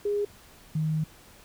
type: tone pair in turn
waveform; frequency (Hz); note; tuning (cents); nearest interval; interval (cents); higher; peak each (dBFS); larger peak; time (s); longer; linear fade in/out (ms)
sine; 410.3 / 156.28; G#4 / D#3; -21 / +8; octave + perfect fourth; 1671; first; -24; neither; 0.05-0.25 / 0.75-1.04; second; 5
effects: pink hiss -53 dBFS RMS until 1.44 s